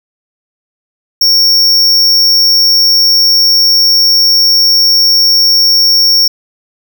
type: tone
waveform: square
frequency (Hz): 5500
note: F8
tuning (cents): -27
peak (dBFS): -5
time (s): 1.21-6.28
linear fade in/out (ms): 5
effects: 7-bit